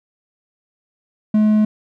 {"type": "tone", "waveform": "triangle", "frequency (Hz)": 213.6, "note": "G#3", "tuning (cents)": 49, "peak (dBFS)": -9, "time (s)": [1.34, 1.65], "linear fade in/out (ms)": 5, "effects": []}